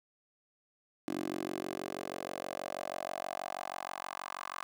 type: tone with high-pass filter sweep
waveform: 10% pulse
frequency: 46.25 Hz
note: F#1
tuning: in tune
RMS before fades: -40 dBFS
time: 1.08-4.63 s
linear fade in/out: 0 ms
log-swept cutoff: 310 to 1100 Hz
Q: 3.4
effects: none